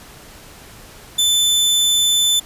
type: tone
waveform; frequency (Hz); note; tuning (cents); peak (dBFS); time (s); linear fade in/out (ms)
sawtooth; 3520; A7; 0; -10; 1.18-2.4; 10
effects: pink hiss -41 dBFS RMS until 2.45 s + resampled to 32000 Hz